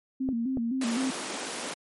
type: tone with vibrato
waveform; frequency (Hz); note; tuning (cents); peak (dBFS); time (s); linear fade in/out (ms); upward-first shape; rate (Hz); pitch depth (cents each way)
sine; 246.9; B3; 0; -26; 0.2-1.11; 10; square; 3.9; 110
type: clicks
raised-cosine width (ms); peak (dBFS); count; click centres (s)
2; -21; 2; 0.289 / 0.572
type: high-pass noise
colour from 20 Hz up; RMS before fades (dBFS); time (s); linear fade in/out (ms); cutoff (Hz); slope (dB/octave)
pink; -35; 0.81-1.74; 5; 230; 24
effects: MP3 48 kbps